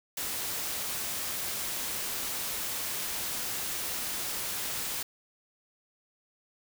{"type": "noise", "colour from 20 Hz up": "white", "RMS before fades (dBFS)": -34, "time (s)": [0.17, 5.03], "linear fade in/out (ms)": 5, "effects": []}